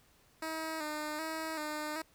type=tone with vibrato; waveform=10% pulse; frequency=311.1 Hz; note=D#4; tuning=in tune; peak=-28 dBFS; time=0.42-2.02 s; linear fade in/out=5 ms; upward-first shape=square; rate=1.3 Hz; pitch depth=45 cents each way; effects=pink hiss -66 dBFS RMS until 2.14 s